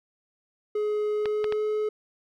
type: tone with pitch glide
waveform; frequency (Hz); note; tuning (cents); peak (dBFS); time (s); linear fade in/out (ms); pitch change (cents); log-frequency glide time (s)
triangle; 421.4 to 426.5; G#4 to G#4; +25 to +46; -22; 0.75-1.89; 5; +21; 1.14-1.62
type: clicks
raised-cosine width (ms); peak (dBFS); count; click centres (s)
0.3; -16; 3; 1.257 / 1.443 / 1.524
effects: none